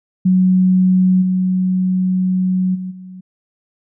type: tone with level steps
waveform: sine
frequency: 185 Hz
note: F#3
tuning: in tune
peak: -9 / -13 / -22 / -31 dBFS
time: 0.25-3.21 s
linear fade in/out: 10 ms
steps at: 1.21 / 2.74 / 2.9 s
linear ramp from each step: 20 ms
effects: none